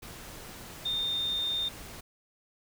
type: tone in noise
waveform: sine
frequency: 3637 Hz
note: A#7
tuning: 43 cents flat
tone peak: -28 dBFS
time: 0.85-1.69 s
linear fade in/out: 10 ms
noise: pink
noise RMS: -45 dBFS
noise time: 0.02-2.01 s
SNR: +14 dB
effects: none

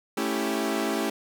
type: chord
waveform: sawtooth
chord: A dominant seventh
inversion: none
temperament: equal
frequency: 220 / 277.2 / 329.6 / 392 Hz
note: A3 / C#4 / E4 / G4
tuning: 0 / 0 / 0 / 0 cents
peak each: -27 dBFS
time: 0.17-1.1 s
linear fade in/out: 5 ms
effects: none

